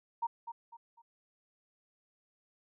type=tone with echo; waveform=sine; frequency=931 Hz; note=A#5; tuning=2 cents flat; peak=-30 dBFS; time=0.22-0.27 s; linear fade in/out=10 ms; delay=250 ms; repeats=3; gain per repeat=-9 dB; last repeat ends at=1.02 s; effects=none